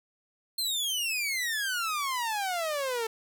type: exponential sweep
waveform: sawtooth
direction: down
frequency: 4236 to 440 Hz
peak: -25 dBFS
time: 0.58-3.07 s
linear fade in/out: 5 ms
effects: none